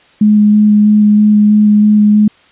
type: tone with vibrato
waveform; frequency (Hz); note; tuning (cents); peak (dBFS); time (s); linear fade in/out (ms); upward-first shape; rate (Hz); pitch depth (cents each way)
sine; 210; G#3; +19; -4; 0.21-2.28; 5; square; 3.1; 8
effects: white hiss -46 dBFS RMS until 2.51 s + resampled to 8000 Hz